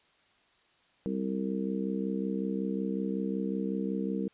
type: harmonic tone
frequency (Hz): 65.41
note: C2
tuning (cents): 0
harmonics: 3 / 4 / 5 / 6 / 7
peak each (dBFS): -32 / -36 / -37 / -45 / -37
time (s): 1.06-4.28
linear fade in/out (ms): 0
effects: white hiss -66 dBFS RMS until 4.33 s + resampled to 8000 Hz